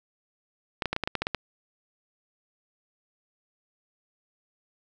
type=clicks; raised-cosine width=0.3 ms; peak=-11 dBFS; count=10; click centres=0.822 / 0.857 / 0.93 / 0.964 / 1.037 / 1.075 / 1.153 / 1.22 / 1.269 / 1.347 s; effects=none